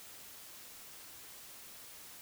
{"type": "silence", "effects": ["white hiss -52 dBFS RMS until 2.21 s"]}